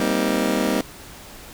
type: chord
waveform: 25% pulse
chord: C minor seventh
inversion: second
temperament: just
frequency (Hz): 196.22 / 235.5 / 261.6 / 314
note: G3 / Bb3 / C4 / Eb4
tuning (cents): +2 / +18 / 0 / +16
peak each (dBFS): -21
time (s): 0-0.81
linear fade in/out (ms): 2
effects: pink hiss -41 dBFS RMS until 1.53 s